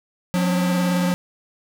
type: tone with pitch glide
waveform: square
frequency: 180 to 178.96 Hz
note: F#3 to F3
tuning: -47 to +43 cents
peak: -19 dBFS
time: 0.34-1.14 s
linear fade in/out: 0 ms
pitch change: -10 cents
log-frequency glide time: 0.56-0.84 s
type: tone with vibrato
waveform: sawtooth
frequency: 271.3 Hz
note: C#4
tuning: 37 cents flat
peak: -23 dBFS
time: 0.35-1.13 s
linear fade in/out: 5 ms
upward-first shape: triangle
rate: 18 Hz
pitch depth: 150 cents each way
effects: none